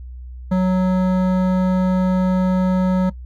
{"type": "tone with hard clipping", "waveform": "triangle", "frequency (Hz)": 185, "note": "F#3", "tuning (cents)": 0, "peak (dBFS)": -16, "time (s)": [0.51, 3.1], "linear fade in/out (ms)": 10, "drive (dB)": 17, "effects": ["noise-tail reverb RT60 0.1 s tail -19 dB re dry", "added 62 Hz sine -31 dBFS peak until 3.25 s"]}